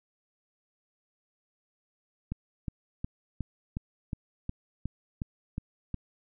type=click train; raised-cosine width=5 ms; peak=-20 dBFS; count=11; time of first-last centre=2.32-5.943 s; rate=2.76 Hz; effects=none